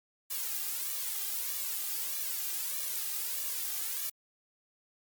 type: noise with flanger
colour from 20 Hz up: blue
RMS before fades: -35 dBFS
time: 0.3-4.1 s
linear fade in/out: 10 ms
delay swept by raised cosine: 1.7 to 2.54 ms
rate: 1.6 Hz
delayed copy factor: +0.9
effects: Opus 48 kbps